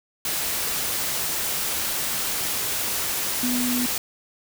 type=tone in noise; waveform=sine; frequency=246.9 Hz; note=B3; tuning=in tune; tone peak=-23 dBFS; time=3.43-3.86 s; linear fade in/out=2 ms; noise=white; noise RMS=-26 dBFS; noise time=0.25-3.98 s; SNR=0 dB; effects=none